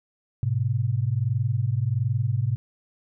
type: tone pair together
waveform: sine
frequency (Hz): 106.5 / 127.9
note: G#2 / C3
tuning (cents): +44 / -39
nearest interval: minor third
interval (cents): 317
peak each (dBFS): -24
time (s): 0.43-2.56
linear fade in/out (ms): 0
effects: none